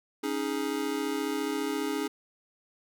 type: chord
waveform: square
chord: C# suspended second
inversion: none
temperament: just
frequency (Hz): 277.2 / 311.8 / 415.8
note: C#4 / D#4 / G#4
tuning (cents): 0 / +4 / +2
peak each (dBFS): -34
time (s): 0.23-2.08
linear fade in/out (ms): 10
effects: none